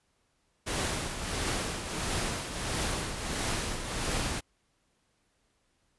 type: noise with tremolo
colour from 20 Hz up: pink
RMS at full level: -30 dBFS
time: 0.66-4.41 s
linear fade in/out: 20 ms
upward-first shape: triangle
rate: 1.5 Hz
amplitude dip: 60%
effects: pink hiss -73 dBFS RMS until 5.98 s + resampled to 24000 Hz

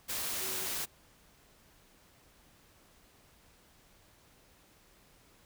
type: tone in noise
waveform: sine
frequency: 377.4 Hz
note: F#4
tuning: 34 cents sharp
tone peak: -46 dBFS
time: 0.4-0.67 s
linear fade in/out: 20 ms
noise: white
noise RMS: -36 dBFS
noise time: 0.08-0.86 s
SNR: -13 dB
effects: pink hiss -63 dBFS RMS until 5.45 s

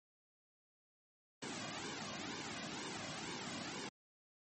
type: noise with flanger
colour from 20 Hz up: pink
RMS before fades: -44 dBFS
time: 1.42-3.89 s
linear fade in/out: 5 ms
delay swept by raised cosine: 1.5 to 2.29 ms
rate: 2.1 Hz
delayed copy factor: -0.7
effects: high-pass 150 Hz 12 dB/octave + MP3 32 kbps

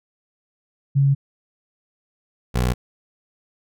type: tone pair in turn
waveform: sine / 20% pulse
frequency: 138.59 / 61.73 Hz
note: C#3 / B1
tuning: 0 / 0 cents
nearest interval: octave + major second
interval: 1400 cents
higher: first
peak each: -13 dBFS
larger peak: neither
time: 0.95-1.15 / 2.54-2.74 s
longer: neither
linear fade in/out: 20 ms
effects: none

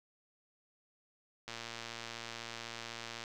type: click train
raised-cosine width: 0.2 ms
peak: -25 dBFS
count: 205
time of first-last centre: 1.48-3.239 s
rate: 116 Hz
effects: none

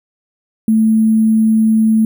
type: tone with sample-and-hold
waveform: sine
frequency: 220 Hz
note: A3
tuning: in tune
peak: -8 dBFS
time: 0.68-2.05 s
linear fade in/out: 2 ms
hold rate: 11025 Hz
effects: none

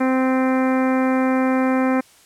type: harmonic tone with a mistuned harmonic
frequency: 260 Hz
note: C4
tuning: 11 cents flat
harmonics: 1 / 2 / 3 / 4 / 5 / 6 / 7 / 8 / 9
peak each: -17 / -23 / -27 / -29 / -31 / -33 / -34 / -35 / -36 dBFS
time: 0-2.01 s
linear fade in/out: 10 ms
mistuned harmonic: 9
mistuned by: +26 cents
effects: white hiss -51 dBFS RMS until 2.25 s + low-pass 11000 Hz 12 dB/octave

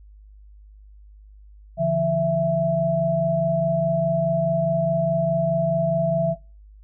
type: tone cluster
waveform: sine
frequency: 144.2 / 169 / 663 Hz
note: D3 / E3 / E5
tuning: -31 / +43 / +10 cents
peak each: -26 / -25 / -19 dBFS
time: 1.77-6.36 s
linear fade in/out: 50 ms
effects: noise-tail reverb RT60 0.3 s tail -22 dB re dry + added 51 Hz sine -44 dBFS peak until 6.83 s

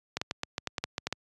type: clicks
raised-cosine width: 0.2 ms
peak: -13 dBFS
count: 11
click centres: 0.17 / 0.215 / 0.311 / 0.434 / 0.581 / 0.673 / 0.782 / 0.84 / 0.981 / 1.07 / 1.126 s
effects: high-pass 80 Hz 12 dB/octave + resampled to 24000 Hz

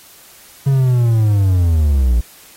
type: linear sweep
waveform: triangle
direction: down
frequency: 139.2 to 55.7 Hz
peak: -8 dBFS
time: 0.66-2.21 s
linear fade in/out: 10 ms
effects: white hiss -43 dBFS RMS until 2.56 s + AAC 48 kbps

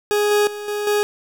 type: tone with level steps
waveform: 40% pulse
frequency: 415.3 Hz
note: G#4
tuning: in tune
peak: -15 / -13 / -27 / -21 / -15 dBFS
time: 0.11-1.03 s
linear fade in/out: 0 ms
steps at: 0.31 / 0.47 / 0.68 / 0.87 s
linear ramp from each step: 2 ms
effects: 8-bit

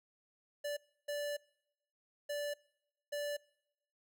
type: tone bursts at uneven times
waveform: square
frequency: 583 Hz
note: D5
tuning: 13 cents flat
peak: -37 dBFS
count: 4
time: 0.64-0.77 / 1.08-1.37 / 2.29-2.54 / 3.12-3.37 s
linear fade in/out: 10 ms
effects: noise-tail reverb RT60 0.8 s tail -24 dB re dry

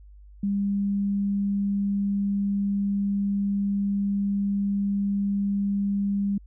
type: tone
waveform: sine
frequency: 200 Hz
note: G3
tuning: 35 cents sharp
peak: -22 dBFS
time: 0.43-6.38 s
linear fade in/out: 5 ms
effects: added 50 Hz sine -45 dBFS peak until 6.46 s

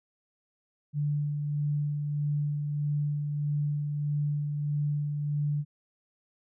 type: tone with tremolo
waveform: sine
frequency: 146.83 Hz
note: D3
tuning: in tune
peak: -25 dBFS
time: 0.93-5.65 s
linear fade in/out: 50 ms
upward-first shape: sine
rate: 1.6 Hz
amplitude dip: 35%
effects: none

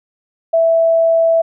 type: tone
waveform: sine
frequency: 659.3 Hz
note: E5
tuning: in tune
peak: -9 dBFS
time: 0.53-1.42 s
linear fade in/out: 10 ms
effects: none

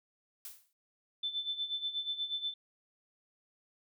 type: noise with exponential decay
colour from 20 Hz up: blue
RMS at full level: -42 dBFS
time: 0.45-0.73 s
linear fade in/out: 1 ms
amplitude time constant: 59 ms
type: tone with tremolo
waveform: sine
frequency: 3527 Hz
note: A7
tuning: 3 cents sharp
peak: -31 dBFS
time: 1.23-2.54 s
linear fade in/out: 5 ms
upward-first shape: sine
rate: 8.3 Hz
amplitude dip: 75%
effects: none

